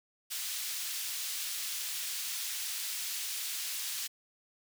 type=high-pass noise; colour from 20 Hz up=pink; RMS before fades=-37 dBFS; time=0.3-4.08 s; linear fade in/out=20 ms; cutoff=3300 Hz; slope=12 dB/octave; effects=none